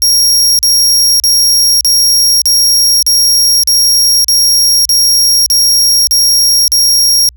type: tone bursts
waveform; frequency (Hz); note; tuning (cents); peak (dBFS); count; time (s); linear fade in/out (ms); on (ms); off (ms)
sawtooth; 5590; F8; +1; -3; 12; 0.02-7.289; 0; 570; 39
effects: added 60 Hz sine -35 dBFS peak until 7.36 s